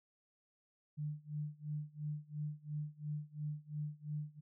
sine tone with tremolo, 149.8 Hz, D3, 35 cents sharp, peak -36 dBFS, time 0.97-4.41 s, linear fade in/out 20 ms, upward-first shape sine, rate 2.9 Hz, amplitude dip 95%, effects none

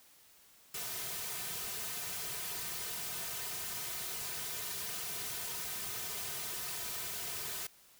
white noise with comb filter, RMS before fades -40 dBFS, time 0.74-7.67 s, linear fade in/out 5 ms, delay 3.6 ms, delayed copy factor -0.85, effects white hiss -62 dBFS RMS until 7.99 s

